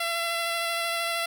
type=tone with vibrato; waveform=10% pulse; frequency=676 Hz; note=E5; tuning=43 cents sharp; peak=-18 dBFS; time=0-1.26 s; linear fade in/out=5 ms; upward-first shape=square; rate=13 Hz; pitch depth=10 cents each way; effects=none